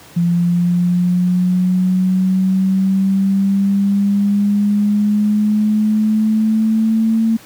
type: linear sweep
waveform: sine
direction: up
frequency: 171.5 to 225.3 Hz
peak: -11 dBFS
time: 0.16-7.37 s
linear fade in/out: 10 ms
effects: pink hiss -41 dBFS RMS until 7.45 s + high-pass 100 Hz 12 dB/octave